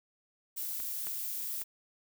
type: noise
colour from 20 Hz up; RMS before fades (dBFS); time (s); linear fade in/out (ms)
violet; -37; 0.56-1.64; 20
type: clicks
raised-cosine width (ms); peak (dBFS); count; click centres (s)
0.3; -30 / -28 / -32; 3; 0.801 / 1.07 / 1.617
effects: none